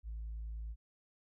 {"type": "tone", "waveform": "sine", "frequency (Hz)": 55, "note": "A1", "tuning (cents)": 0, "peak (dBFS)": -38, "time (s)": [0.03, 0.76], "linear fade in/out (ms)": 50, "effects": ["tanh soft clip ceiling -37 dBFS"]}